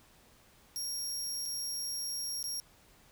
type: tone with dropouts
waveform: 25% pulse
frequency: 5588 Hz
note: F8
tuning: in tune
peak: -30 dBFS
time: 0.76-2.6 s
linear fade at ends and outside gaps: 0 ms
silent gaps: 1.455-1.459 / 2.428-2.441 s
effects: pink hiss -62 dBFS RMS until 3.11 s